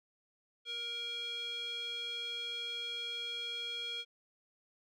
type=tone with band-pass filter; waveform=square; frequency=471.1 Hz; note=A#4; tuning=18 cents sharp; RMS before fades=-40 dBFS; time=0.65-4.05 s; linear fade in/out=50 ms; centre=3100 Hz; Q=10; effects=none